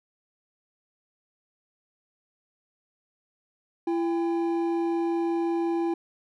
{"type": "tone pair together", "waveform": "triangle", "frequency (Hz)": [337.2, 802], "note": ["E4", "G5"], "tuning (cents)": [39, 39], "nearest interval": "octave + minor third", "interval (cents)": 1500, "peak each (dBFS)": [-22, -32], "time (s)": [3.87, 5.94], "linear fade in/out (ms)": 5, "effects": []}